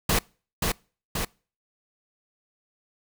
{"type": "noise with echo", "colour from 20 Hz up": "pink", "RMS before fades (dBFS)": -22, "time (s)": [0.09, 0.19], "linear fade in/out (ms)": 5, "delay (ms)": 530, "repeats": 2, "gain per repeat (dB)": -3, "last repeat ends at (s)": 1.25, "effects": ["noise-tail reverb RT60 0.4 s tail -26 dB re dry"]}